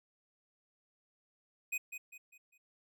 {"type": "tone with echo", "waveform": "square", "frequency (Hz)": 2500, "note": "D#7", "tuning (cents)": 8, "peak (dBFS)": -34, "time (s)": [1.72, 1.78], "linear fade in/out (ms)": 10, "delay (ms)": 200, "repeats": 4, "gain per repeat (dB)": -8, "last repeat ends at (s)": 2.58, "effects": []}